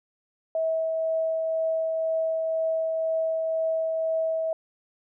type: tone with tremolo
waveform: sine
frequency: 646 Hz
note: E5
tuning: 35 cents flat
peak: -22 dBFS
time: 0.55-4.53 s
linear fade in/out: 2 ms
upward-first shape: triangle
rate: 2 Hz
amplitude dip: 25%
effects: none